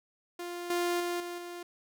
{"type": "tone with level steps", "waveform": "sawtooth", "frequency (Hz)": 349.7, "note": "F4", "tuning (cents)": 2, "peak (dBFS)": [-33, -24, -27, -33, -36], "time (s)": [0.39, 1.63], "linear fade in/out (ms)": 5, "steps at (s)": [0.7, 1, 1.2, 1.38], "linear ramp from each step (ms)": 2, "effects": []}